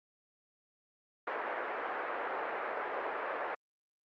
pink band-pass noise, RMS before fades -37 dBFS, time 1.27-3.55 s, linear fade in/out 5 ms, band 440 to 1900 Hz, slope 24 dB/octave, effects Opus 48 kbps

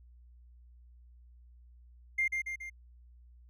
triangle tone with echo, 2107 Hz, C7, 12 cents sharp, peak -23 dBFS, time 2.18-2.28 s, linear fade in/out 10 ms, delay 140 ms, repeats 3, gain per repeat -5 dB, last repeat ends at 2.7 s, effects tanh soft clip ceiling -24 dBFS + added 60 Hz sine -54 dBFS peak until 3.49 s

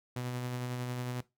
sawtooth tone with tremolo, 124.2 Hz, B2, 10 cents sharp, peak -30 dBFS, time 0.16-1.21 s, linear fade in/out 5 ms, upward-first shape sine, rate 11 Hz, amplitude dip 25%, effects noise-tail reverb RT60 0.2 s tail -18 dB re dry

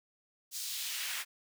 pink noise with high-pass filter sweep, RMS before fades -38 dBFS, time 0.51-1.25 s, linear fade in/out 50 ms, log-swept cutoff 5600 to 1600 Hz, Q 1.2, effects none

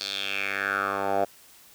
10% pulse tone with band-pass filter sweep, 98.8 Hz, G2, 14 cents sharp, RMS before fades -28 dBFS, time 0-1.25 s, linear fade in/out 10 ms, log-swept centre 4500 to 670 Hz, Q 4.3, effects white hiss -53 dBFS RMS until 1.74 s

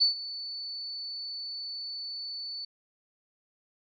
sine tone with ADSR envelope, 4483 Hz, C#8, 19 cents sharp, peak -18 dBFS, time 0-2.65 s, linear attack 20 ms, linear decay 120 ms, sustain -17 dB, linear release 5 ms, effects none

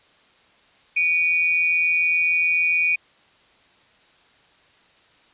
sine tone pair together, 2292 / 2459 Hz, D7 / D#7, -43 / -21 cents, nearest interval minor second, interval 122 cents, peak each -23 / -18 dBFS, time 0.96-2.96 s, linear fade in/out 10 ms, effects white hiss -56 dBFS RMS until 5.33 s + resampled to 8000 Hz

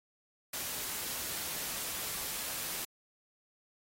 white noise, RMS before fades -38 dBFS, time 0.53-2.85 s, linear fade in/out 5 ms, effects AAC 48 kbps

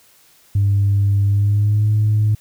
sine tone with pitch glide, 100 to 106.56 Hz, G2 to G#2, +35 to +45 cents, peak -11 dBFS, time 0.55-2.35 s, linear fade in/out 5 ms, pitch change +110 cents, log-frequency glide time 1.25-1.9 s, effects tanh soft clip ceiling -9 dBFS + white hiss -52 dBFS RMS until 2.4 s

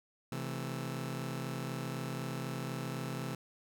sawtooth chord, A minor, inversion first, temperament just, 132 / 165 / 220 Hz, C3 / E3 / A3, +16 / +2 / 0 cents, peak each -35 / -38 / -40 dBFS, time 0.32-3.35 s, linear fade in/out 2 ms, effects none

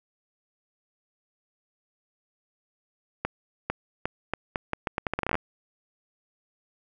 accelerating click train, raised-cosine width 0.5 ms, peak -11 dBFS, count 18, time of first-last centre 3.25-5.354 s, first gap 450 ms, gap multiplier 0.79, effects none

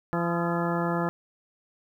harmonic tone with a mistuned harmonic, 170.7 Hz, F3, 39 cents flat, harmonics 1 / 2 / 3 / 4 / 5 / 6 / 7 / 8 / 10, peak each -28 / -31 / -33 / -34 / -35 / -36 / -36 / -37 / -38 dBFS, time 0.13-1.09 s, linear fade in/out 0 ms, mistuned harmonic 7, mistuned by +66 cents, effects 10-bit

